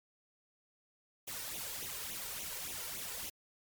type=noise with flanger; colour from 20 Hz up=white; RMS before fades=-42 dBFS; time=1.27-3.3 s; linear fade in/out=10 ms; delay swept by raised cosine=0.3 to 2.2 ms; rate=3.5 Hz; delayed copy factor=+0.7; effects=MP3 96 kbps